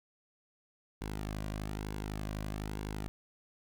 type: tone with flanger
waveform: sawtooth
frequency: 51.91 Hz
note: G#1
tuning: in tune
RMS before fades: -39 dBFS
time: 1.01-3.08 s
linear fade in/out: 0 ms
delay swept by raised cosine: 1.6 to 2.31 ms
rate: 1.1 Hz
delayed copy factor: -0.5
effects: none